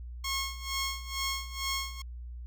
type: tone with tremolo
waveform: 10% pulse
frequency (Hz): 1086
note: C#6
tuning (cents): -36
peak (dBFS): -21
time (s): 0.24-2.02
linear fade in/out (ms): 5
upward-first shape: sine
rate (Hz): 2.2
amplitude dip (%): 85
effects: added 60 Hz sine -39 dBFS peak until 2.46 s